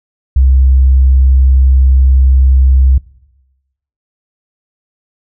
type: tone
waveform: sine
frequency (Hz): 65.8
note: C2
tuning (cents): +10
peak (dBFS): -3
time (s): 0.36-2.98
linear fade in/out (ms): 5
effects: noise-tail reverb RT60 1.0 s tail -22 dB re dry + tanh soft clip ceiling 0 dBFS